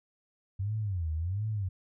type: tone with vibrato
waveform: sine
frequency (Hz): 92.5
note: F#2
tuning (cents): 0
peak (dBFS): -29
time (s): 0.59-1.69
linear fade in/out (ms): 10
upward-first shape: sine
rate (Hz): 1.4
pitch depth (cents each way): 290
effects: none